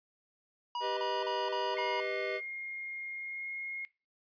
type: tone bursts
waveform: square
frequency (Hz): 964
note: B5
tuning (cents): -42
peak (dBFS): -34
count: 5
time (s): 0.75-2.002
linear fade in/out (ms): 2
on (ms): 220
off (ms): 38
type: chord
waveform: square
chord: G augmented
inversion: none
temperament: equal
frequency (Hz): 392 / 493.9 / 622.3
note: G4 / B4 / D#5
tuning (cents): 0 / 0 / 0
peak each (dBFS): -39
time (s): 0.8-2.41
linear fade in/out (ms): 50
type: tone with pitch glide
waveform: sine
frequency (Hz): 2134 to 2149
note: C7 to C7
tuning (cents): +34 to +46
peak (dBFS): -37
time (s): 1.77-3.85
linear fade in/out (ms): 0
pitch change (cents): +12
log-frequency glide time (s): 3.14-3.49
effects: noise-tail reverb RT60 0.3 s tail -20 dB re dry + resampled to 11025 Hz